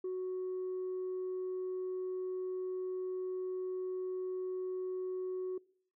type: tone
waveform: sine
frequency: 370 Hz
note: F#4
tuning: in tune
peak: -33 dBFS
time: 0.04-5.58 s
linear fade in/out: 5 ms
effects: noise-tail reverb RT60 0.6 s tail -24 dB re dry + tanh soft clip ceiling -33 dBFS